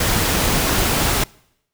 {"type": "noise", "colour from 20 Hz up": "pink", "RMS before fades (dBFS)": -18, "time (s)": [0, 1.24], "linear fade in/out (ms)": 5, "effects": ["noise-tail reverb RT60 0.8 s tail -25 dB re dry"]}